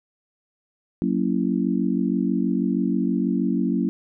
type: chord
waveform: sine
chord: F# dominant seventh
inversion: none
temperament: just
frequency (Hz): 185 / 231.2 / 277.5 / 333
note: F#3 / A#3 / C#4 / E4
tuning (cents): 0 / -14 / +2 / +18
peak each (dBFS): -24 / -24 / -25 / -28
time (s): 1.02-3.89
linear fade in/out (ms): 0
effects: none